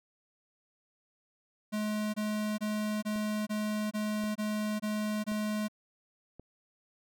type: tone bursts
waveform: square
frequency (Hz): 212.3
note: G#3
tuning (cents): +38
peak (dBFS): -31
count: 9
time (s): 1.72-5.684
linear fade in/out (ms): 20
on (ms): 420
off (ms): 23
type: click train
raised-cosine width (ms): 2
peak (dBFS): -34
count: 4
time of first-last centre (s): 3.16-6.396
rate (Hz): 0.927
effects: none